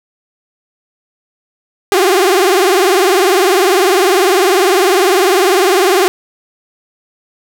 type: tone with vibrato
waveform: sawtooth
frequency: 377 Hz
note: F#4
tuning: 32 cents sharp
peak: -4 dBFS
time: 1.92-6.08 s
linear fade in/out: 0 ms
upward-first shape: sine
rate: 20 Hz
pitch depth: 150 cents each way
effects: none